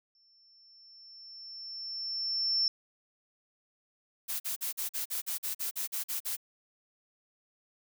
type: tone with exponential growth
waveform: sine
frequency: 5380 Hz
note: E8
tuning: 34 cents sharp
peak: -24 dBFS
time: 0.15-2.68 s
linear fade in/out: 1 ms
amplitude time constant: 550 ms
type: noise bursts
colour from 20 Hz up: blue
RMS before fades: -34 dBFS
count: 13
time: 4.28-6.368 s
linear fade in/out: 20 ms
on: 120 ms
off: 44 ms
effects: none